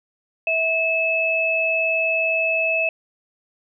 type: tone pair together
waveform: sine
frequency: 650.2 / 2601 Hz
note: E5 / E7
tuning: -24 / -24 cents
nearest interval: 2 octaves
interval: 2400 cents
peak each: -23 / -19 dBFS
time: 0.47-2.89 s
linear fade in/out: 2 ms
effects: none